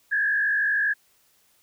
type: tone with frequency modulation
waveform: sine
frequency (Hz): 1672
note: G#6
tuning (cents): +11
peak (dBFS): -20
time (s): 0.11-0.94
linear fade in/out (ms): 20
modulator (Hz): 52.6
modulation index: 1.2
effects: white hiss -63 dBFS RMS until 1.62 s